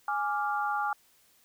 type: chord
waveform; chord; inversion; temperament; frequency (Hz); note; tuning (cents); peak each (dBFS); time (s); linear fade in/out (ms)
sine; D diminished; second; equal; 830.6 / 1174.7 / 1396.9; Ab5 / D6 / F6; 0 / 0 / 0; -30 / -33 / -33; 0.08-0.93; 2
effects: white hiss -64 dBFS RMS until 1.44 s